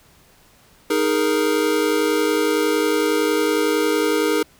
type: chord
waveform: square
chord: D# suspended fourth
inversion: none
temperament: equal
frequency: 311.1 / 415.3 / 466.2 Hz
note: D#4 / G#4 / A#4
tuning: 0 / 0 / 0 cents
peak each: -22 dBFS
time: 0.9-4.43 s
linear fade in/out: 5 ms
effects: pink hiss -53 dBFS RMS until 4.59 s